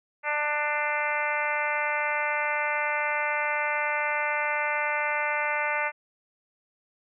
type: harmonic tone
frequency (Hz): 297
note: D4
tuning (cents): +20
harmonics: 2 / 3 / 4 / 5 / 6 / 7 / 8 / 9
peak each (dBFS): -33 / -31 / -35 / -32 / -35 / -30 / -35 / -39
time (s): 0.23-5.92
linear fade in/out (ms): 50
effects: none